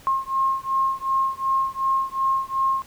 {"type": "beating tone pair", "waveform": "sine", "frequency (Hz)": [1070, 1072.7], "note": ["C6", "C6"], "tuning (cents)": [38, 43], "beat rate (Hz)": 2.7, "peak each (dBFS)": -23, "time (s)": [0.07, 2.82], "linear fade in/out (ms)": 0, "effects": ["pink hiss -49 dBFS RMS until 2.86 s"]}